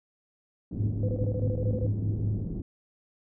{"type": "low-pass noise", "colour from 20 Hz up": "white", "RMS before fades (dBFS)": -34, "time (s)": [0.71, 2.62], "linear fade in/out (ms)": 5, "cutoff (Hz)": 280, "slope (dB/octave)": 24}
{"type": "tone with tremolo", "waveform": "sine", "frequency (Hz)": 105.2, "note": "G#2", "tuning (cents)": 23, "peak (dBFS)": -24, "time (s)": [0.79, 2.45], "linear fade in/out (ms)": 10, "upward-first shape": "sine", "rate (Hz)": 4.8, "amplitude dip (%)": 55}
{"type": "tone bursts", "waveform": "sine", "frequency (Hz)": 504, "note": "B4", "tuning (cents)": 35, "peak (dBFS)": -32, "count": 11, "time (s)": [1.03, 1.866], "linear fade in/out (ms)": 2, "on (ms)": 56, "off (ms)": 22}
{"effects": []}